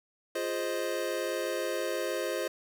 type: chord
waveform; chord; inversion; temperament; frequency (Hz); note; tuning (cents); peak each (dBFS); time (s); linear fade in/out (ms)
square; F minor seventh; none; equal; 349.2 / 415.3 / 523.3 / 622.3; F4 / Ab4 / C5 / Eb5; 0 / 0 / 0 / 0; -37 / -38 / -35 / -37; 0.35-2.48; 5
effects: none